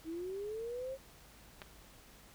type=linear sweep; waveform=sine; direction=up; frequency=312.5 to 544 Hz; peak=-38 dBFS; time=0.04-0.98 s; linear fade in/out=50 ms
type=clicks; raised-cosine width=0.3 ms; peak=-29 / -35 dBFS; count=2; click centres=1.618 / 1.623 s
effects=added 50 Hz sine -64 dBFS peak until 2.34 s + pink hiss -59 dBFS RMS until 2.34 s